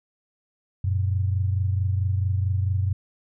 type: tone pair together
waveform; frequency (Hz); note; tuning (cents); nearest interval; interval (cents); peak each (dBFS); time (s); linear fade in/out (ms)
sine; 93 / 117.53; F#2 / A#2; +9 / +15; major third; 406; -21 / -28; 0.84-2.93; 5
effects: none